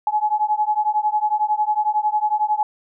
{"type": "beating tone pair", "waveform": "sine", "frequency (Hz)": [843, 854], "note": ["G#5", "G#5"], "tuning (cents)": [26, 48], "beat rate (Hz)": 11, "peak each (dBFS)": -20, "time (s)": [0.07, 2.63], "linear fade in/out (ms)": 2, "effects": []}